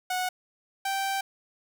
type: tone pair in turn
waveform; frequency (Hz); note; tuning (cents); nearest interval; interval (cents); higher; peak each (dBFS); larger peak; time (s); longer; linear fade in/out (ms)
sawtooth; 735 / 780.6; F#5 / G5; -12 / -8; minor second; 104; second; -23; neither; 0.1-0.29 / 0.85-1.21; second; 5
effects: none